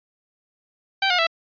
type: tone with pitch steps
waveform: 10% pulse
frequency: 778 / 717.6 / 661.8 Hz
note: G5 / F5 / E5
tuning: -13 / +47 / +7 cents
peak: -9 dBFS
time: 1.02-1.269 s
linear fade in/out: 5 ms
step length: 83 ms
effects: resampled to 11025 Hz